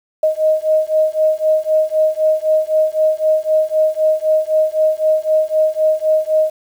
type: beating tone pair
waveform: sine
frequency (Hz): 622.3 / 626.2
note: D#5 / D#5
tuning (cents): 0 / +11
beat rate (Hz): 3.9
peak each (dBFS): -15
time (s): 0.23-6.5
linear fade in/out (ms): 5
effects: 7-bit